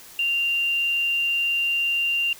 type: tone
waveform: sine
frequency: 2781 Hz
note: F7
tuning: 8 cents flat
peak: -20 dBFS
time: 0.19-2.33 s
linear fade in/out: 2 ms
effects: white hiss -45 dBFS RMS until 2.39 s